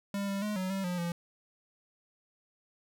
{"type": "tone with pitch steps", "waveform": "square", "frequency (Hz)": [199.8, 197.4, 210.2, 186.2, 193.9, 178.3, 171.7], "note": ["G3", "G3", "G#3", "F#3", "G3", "F3", "F3"], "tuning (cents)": [33, 12, 21, 11, -19, 36, -29], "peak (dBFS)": -32, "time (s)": [0.14, 1.12], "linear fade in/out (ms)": 2, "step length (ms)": 140, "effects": []}